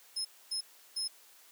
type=tone bursts at uneven times; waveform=35% pulse; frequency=5170 Hz; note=E8; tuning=34 cents flat; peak=-30 dBFS; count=3; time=0.16-0.25 / 0.51-0.61 / 0.96-1.08 s; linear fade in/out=10 ms; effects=white hiss -59 dBFS RMS until 1.51 s + high-pass 400 Hz 12 dB/octave